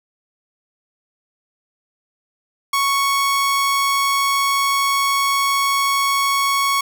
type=tone; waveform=sawtooth; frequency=1108.7 Hz; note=C#6; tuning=in tune; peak=-12 dBFS; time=2.73-6.81 s; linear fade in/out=5 ms; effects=9-bit